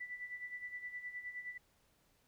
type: tone with tremolo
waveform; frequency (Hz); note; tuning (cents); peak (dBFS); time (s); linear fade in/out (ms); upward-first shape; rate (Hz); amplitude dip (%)
sine; 1975.5; B6; 0; -40; 0-1.58; 10; sine; 9.6; 70
effects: pink hiss -73 dBFS RMS until 2.27 s